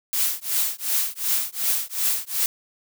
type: noise with tremolo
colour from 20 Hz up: blue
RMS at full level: -20 dBFS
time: 0.13-2.46 s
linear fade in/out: 0 ms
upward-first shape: triangle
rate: 2.7 Hz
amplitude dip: 100%
effects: none